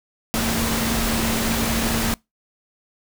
sine tone in noise, 227 Hz, A#3, 46 cents flat, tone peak -24 dBFS, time 0.34-2.14 s, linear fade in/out 0 ms, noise pink, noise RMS -23 dBFS, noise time 0.34-2.14 s, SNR -4 dB, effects noise-tail reverb RT60 0.2 s tail -25 dB re dry

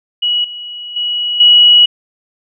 sine tone with level steps, 2920 Hz, F#7, 24 cents flat, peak -11 / -24 / -14 / -3 dBFS, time 0.22-1.86 s, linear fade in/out 10 ms, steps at 0.44 / 0.96 / 1.4 s, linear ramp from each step 5 ms, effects none

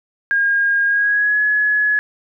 sine tone with pitch glide, 1622 to 1693.8 Hz, G#6 to G#6, -41 to +34 cents, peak -13 dBFS, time 0.31-1.99 s, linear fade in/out 0 ms, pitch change +75 cents, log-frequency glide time 0.86-1.4 s, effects none

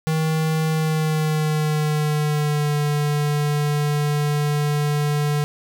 square tone with pitch glide, 158.1 to 147.51 Hz, D#3 to D3, +28 to +8 cents, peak -19 dBFS, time 0.07-5.44 s, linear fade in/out 0 ms, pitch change -120 cents, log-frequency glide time 0.7-2.76 s, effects none

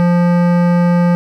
sine tone with hard clipping, 174.61 Hz, F3, in tune, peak -11 dBFS, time 0-1.15 s, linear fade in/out 0 ms, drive 16 dB, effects none

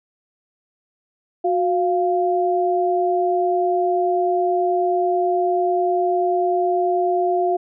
sine tone pair together, 364.9 / 696 Hz, F#4 / F5, -24 / -6 cents, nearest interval major seventh, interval 1118 cents, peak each -19 dBFS, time 1.44-7.57 s, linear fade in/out 10 ms, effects none

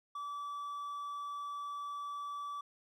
triangle tone, 1154 Hz, D6, 31 cents flat, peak -37 dBFS, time 0.15-2.61 s, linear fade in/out 5 ms, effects none

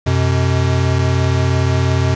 square tone pair together, 89.94 / 127.1 Hz, F#2 / C3, -49 / -50 cents, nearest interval tritone, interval 599 cents, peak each -16 dBFS, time 0.06-2.15 s, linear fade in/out 10 ms, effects resampled to 16000 Hz + 7-bit

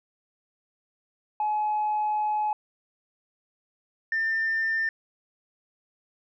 sine tone pair in turn, 848 / 1796.8 Hz, G#5 / A6, +36 / +36 cents, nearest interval octave + minor second, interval 1300 cents, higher second, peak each -22 dBFS, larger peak neither, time 1.4-2.53 / 4.12-4.89 s, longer first, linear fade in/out 2 ms, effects tanh soft clip ceiling -20 dBFS

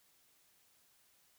silence, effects white hiss -70 dBFS RMS until 1.38 s

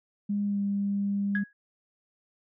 sine tone with pitch glide, 203.8 to 200.5 Hz, G#3 to G3, -32 to +39 cents, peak -25 dBFS, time 0.29-1.44 s, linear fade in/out 10 ms, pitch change -29 cents, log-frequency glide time 0.44-0.6 s
sine tone with exponential decay, 1661.2 Hz, G#6, in tune, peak -24 dBFS, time 1.35-1.53 s, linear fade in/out 2 ms, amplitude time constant 37 ms
effects tanh soft clip ceiling -16 dBFS

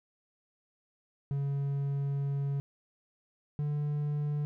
triangle tone pair in turn, 140 / 147.3 Hz, C#3 / D3, +18 / +6 cents, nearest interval minor second, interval 88 cents, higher second, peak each -27 dBFS, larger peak neither, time 1.31-2.6 / 3.59-4.45 s, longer first, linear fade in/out 0 ms, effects none

